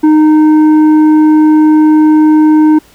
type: tone with tanh clipping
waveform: sine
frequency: 308.3 Hz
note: D#4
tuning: 16 cents flat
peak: -4 dBFS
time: 0.03-2.79 s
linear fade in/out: 10 ms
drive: 7 dB
effects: pink hiss -43 dBFS RMS until 2.94 s